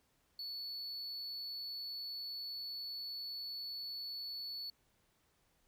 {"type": "tone", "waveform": "triangle", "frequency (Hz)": 4435, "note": "C#8", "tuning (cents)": 0, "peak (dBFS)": -40, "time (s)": [0.39, 4.7], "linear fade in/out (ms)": 2, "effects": ["pink hiss -75 dBFS RMS until 5.67 s"]}